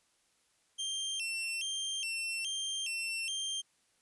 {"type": "tone with vibrato", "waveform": "sawtooth", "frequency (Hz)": 2926, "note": "F#7", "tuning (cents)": -20, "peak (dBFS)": -31, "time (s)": [0.78, 3.62], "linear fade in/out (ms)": 20, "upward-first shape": "square", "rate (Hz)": 1.2, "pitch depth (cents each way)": 140, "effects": ["white hiss -72 dBFS RMS until 4.01 s", "resampled to 24000 Hz"]}